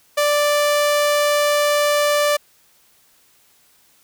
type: tone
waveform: sawtooth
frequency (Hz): 587.3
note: D5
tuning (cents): 0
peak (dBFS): -11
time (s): 0.17-2.37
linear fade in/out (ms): 10
effects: white hiss -56 dBFS RMS until 4.03 s